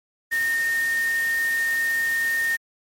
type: tone in noise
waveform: sine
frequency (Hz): 1835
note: A#6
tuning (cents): -28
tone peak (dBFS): -20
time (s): 0.31-2.57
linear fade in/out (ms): 20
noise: white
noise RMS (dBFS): -35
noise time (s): 0.31-2.57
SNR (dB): +12
effects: MP3 64 kbps